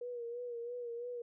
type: tone with vibrato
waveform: sine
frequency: 478.7 Hz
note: A#4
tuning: 46 cents sharp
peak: -39 dBFS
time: 0.01-1.22 s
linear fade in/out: 5 ms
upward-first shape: sine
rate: 3 Hz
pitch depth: 46 cents each way
effects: none